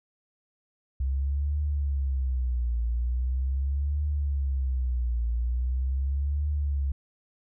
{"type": "tone with vibrato", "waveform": "sine", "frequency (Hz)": 65.41, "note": "C2", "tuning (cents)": 0, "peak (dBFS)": -24, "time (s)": [1, 6.92], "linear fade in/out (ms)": 5, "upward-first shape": "triangle", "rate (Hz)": 0.41, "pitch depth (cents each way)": 220, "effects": []}